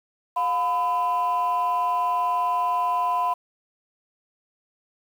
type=tone pair together; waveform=sine; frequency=710.6 / 1005 Hz; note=F5 / B5; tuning=+30 / +30 cents; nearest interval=tritone; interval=600 cents; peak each=-24 / -20 dBFS; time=0.36-3.34 s; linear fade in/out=10 ms; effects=tanh soft clip ceiling -17 dBFS + 8-bit